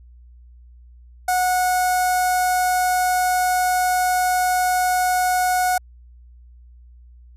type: tone with notch filter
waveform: sawtooth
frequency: 732 Hz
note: F#5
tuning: 19 cents flat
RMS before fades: -19 dBFS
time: 1.28-5.78 s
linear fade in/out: 5 ms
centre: 3100 Hz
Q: 0.65
effects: added 60 Hz sine -43 dBFS peak until 7.36 s + resampled to 32000 Hz